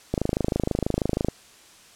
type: click train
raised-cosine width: 2 ms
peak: -9 dBFS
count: 31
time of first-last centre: 0.14-1.285 s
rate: 26.2 Hz
effects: white hiss -51 dBFS RMS until 1.95 s + low-pass 9000 Hz 12 dB/octave